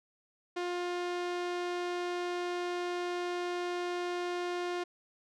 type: tone with low-pass filter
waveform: sawtooth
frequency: 353.8 Hz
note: F4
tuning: 23 cents sharp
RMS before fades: -35 dBFS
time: 0.56-4.84 s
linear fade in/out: 10 ms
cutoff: 5100 Hz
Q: 0.66
effects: none